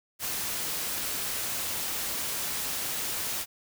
white noise, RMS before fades -32 dBFS, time 0.19-3.46 s, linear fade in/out 50 ms, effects none

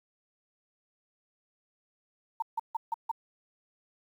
sine tone bursts, 910 Hz, A#5, 42 cents flat, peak -27 dBFS, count 5, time 2.4-3.115 s, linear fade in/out 5 ms, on 23 ms, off 150 ms, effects 10-bit

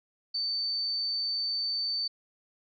sine tone, 4554 Hz, C#8, 46 cents sharp, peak -28 dBFS, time 0.34-2.08 s, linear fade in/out 10 ms, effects none

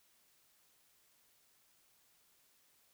silence, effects white hiss -71 dBFS RMS until 2.93 s

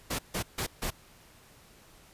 pink noise bursts, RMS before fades -32 dBFS, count 4, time 0.1-0.906 s, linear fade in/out 10 ms, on 89 ms, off 150 ms, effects pink hiss -57 dBFS RMS until 2.13 s + resampled to 32000 Hz

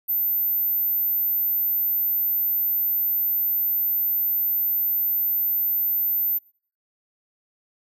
sine tone, 14190 Hz, A9, 13 cents sharp, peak -20 dBFS, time 0.08-6.39 s, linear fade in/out 20 ms, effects noise-tail reverb RT60 0.5 s tail -25 dB re dry

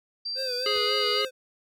sine tone, 4699 Hz, D8, in tune, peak -29 dBFS, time 0.25-1.22 s, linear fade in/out 10 ms
square tone with vibrato, 510 Hz, C5, 44 cents flat, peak -32 dBFS, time 0.35-1.31 s, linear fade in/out 50 ms, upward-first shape sine, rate 3.7 Hz, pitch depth 72 cents each way
harmonic tone, 417.3 Hz, G#4, 8 cents sharp, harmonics 1 / 3 / 5 / 7 / 9 / 10, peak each -29 / -31 / -33 / -29 / -34 / -35 dBFS, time 0.66-1.25 s, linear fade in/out 2 ms
pink noise with exponential decay, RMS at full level -44 dBFS, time 0.75-0.88 s, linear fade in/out 5 ms, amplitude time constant 28 ms
effects none

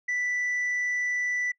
sine tone, 1975.5 Hz, B6, in tune, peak -23 dBFS, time 0.08-1.52 s, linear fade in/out 10 ms, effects noise-tail reverb RT60 0.1 s tail -24 dB re dry + tanh soft clip ceiling -24 dBFS

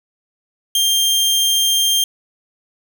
sawtooth tone, 3187 Hz, G7, 28 cents sharp, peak -10 dBFS, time 0.75-2.04 s, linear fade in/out 2 ms, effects none

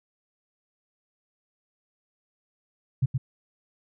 sine tone with echo, 130.81 Hz, C3, in tune, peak -18 dBFS, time 3.02-3.06 s, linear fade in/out 10 ms, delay 120 ms, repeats 1, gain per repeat -4 dB, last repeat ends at 3.18 s, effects none

